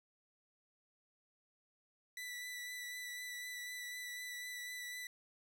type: tone with vibrato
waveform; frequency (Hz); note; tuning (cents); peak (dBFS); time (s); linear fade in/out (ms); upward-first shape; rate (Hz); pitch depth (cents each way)
sawtooth; 1975.5; B6; 0; -40; 2.17-5.07; 2; triangle; 4; 19
effects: none